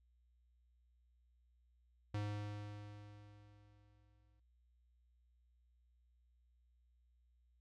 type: tone with exponential decay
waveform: square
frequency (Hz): 103.83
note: G#2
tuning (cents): 0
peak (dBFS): -38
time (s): 2.14-4.4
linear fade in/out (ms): 5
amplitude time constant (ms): 490
effects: added 60 Hz sine -70 dBFS peak until 7.6 s + low-pass 5000 Hz 12 dB/octave